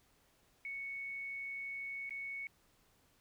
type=tone with dropouts; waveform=sine; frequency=2217 Hz; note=C#7; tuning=in tune; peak=-40 dBFS; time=0.65-2.47 s; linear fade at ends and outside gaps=1 ms; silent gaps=2.094-2.107 s; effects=pink hiss -71 dBFS RMS until 3.2 s